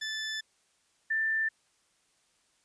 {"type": "tone pair in turn", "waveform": ["20% pulse", "sine"], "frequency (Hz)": [1751, 1777.5], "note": ["A6", "A6"], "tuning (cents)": [-9, 17], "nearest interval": "unison", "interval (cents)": 26, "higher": "second", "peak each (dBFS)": [-28, -26], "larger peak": "second", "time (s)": [[0.01, 0.41], [1.1, 1.49]], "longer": "first", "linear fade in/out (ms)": 10, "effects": ["white hiss -70 dBFS RMS until 2.64 s", "resampled to 22050 Hz"]}